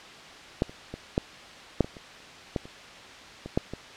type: clicks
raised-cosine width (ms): 2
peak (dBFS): -9 / -30 / -22 / -9 / -6 / -22 / -30 / -13 / -29 / -23 / -9 / -21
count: 12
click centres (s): 0.621 / 0.695 / 0.94 / 1.179 / 1.807 / 1.845 / 1.968 / 2.562 / 2.655 / 3.46 / 3.575 / 3.736
effects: white hiss -45 dBFS RMS until 3.96 s + low-pass 4000 Hz 12 dB/octave